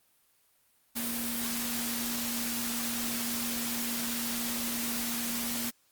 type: tone in noise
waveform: sine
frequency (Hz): 235.9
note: A#3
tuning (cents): +21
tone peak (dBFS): -36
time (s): 0.95-5.71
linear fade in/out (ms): 20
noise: white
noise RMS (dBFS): -34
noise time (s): 0.95-5.71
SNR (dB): -5
effects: white hiss -68 dBFS RMS until 5.91 s + Opus 32 kbps